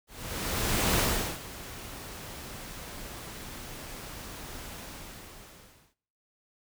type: noise with ADSR envelope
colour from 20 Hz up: pink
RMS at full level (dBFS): -25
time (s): 0.07-5.95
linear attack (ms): 910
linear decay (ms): 400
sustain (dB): -17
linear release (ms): 1200
effects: noise-tail reverb RT60 0.7 s tail -23 dB re dry